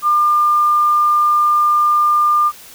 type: tone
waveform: sine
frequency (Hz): 1200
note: D6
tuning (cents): +37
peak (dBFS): -10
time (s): 0.02-2.52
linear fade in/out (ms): 50
effects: white hiss -39 dBFS RMS until 2.74 s